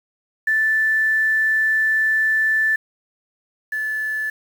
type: tone pair in turn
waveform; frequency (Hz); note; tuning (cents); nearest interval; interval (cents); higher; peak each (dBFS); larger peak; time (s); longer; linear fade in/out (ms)
sine; 1758 / 1738.8; A6 / A6; -2 / -21; unison; 19; first; -15 / -21; first; 0.47-2.76 / 3.72-4.3; first; 5
effects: 7-bit